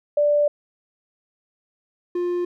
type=tone pair in turn; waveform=sine / triangle; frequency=587.3 / 352.8 Hz; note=D5 / F4; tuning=0 / +18 cents; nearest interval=major sixth; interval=882 cents; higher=first; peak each=-15 / -19 dBFS; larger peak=first; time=0.17-0.48 / 2.15-2.45 s; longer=first; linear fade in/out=5 ms; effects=none